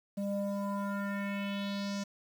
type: tone with low-pass filter sweep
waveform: square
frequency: 200.2 Hz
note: G3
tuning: 37 cents sharp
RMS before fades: -35 dBFS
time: 0.17-2.04 s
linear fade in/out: 10 ms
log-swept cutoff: 470 to 6300 Hz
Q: 3.1
effects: 9-bit